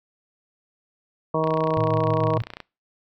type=harmonic tone; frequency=158.5 Hz; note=D#3; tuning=32 cents sharp; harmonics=1 / 2 / 3 / 4 / 5 / 6 / 7; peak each=-27 / -29 / -25 / -26 / -39 / -28 / -28 dBFS; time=1.34-2.38 s; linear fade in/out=5 ms
type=click train; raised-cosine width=0.3 ms; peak=-19 dBFS; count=36; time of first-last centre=1.44-2.603 s; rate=30.1 Hz
type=tone with tremolo; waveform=sine; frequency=113.8 Hz; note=A#2; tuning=41 cents flat; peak=-23 dBFS; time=1.77-2.42 s; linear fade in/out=0 ms; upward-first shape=sine; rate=6.7 Hz; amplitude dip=40%
effects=noise-tail reverb RT60 0.3 s tail -24 dB re dry